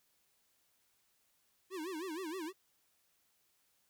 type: tone with vibrato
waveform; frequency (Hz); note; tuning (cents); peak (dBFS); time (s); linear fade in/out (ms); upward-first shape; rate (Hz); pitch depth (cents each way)
square; 343.4; F4; -29; -40; 1.7-2.53; 50; sine; 6.4; 210
effects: white hiss -75 dBFS RMS until 3.89 s